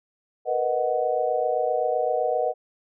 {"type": "chord", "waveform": "sine", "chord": "B major seventh", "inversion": "third", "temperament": "equal", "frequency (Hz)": [466.2, 493.9, 622.3, 740], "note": ["A#4", "B4", "D#5", "F#5"], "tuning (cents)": [0, 0, 0, 0], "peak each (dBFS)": [-30, -26, -26, -26], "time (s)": [0.45, 2.54], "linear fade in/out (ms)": 50, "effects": []}